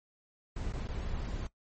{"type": "noise with dropouts", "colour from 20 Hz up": "brown", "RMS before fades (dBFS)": -36, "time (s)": [0.56, 1.47], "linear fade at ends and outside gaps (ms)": 5, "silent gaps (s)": [[0.726, 0.734], [0.875, 0.884]], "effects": ["noise-tail reverb RT60 0.1 s tail -18 dB re dry", "MP3 32 kbps"]}